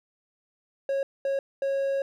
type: tone bursts at uneven times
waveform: triangle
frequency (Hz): 548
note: C#5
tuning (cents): -20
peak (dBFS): -22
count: 3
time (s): 0.89-1.03 / 1.25-1.39 / 1.62-2.02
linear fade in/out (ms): 2
effects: none